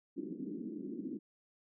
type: band-pass noise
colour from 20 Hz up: pink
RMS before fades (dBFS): -42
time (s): 0.16-1.19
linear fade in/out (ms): 20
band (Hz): 200 to 350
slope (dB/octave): 48
effects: none